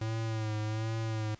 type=tone with vibrato; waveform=square; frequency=109.8 Hz; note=A2; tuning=3 cents flat; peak=-32 dBFS; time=0.01-1.35 s; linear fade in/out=5 ms; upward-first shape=sine; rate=1.3 Hz; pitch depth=42 cents each way; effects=pink hiss -59 dBFS RMS until 1.39 s + resampled to 16000 Hz